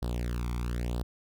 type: tone with flanger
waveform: sawtooth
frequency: 59.9 Hz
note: A#1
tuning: 48 cents sharp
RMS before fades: -32 dBFS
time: 0.02-1.03 s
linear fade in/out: 5 ms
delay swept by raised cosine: 0.22 to 0.89 ms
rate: 1 Hz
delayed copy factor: +0.8
effects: none